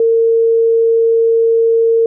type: tone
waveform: sine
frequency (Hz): 456.5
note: A#4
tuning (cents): -36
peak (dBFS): -8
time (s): 0-2.06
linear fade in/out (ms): 2
effects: none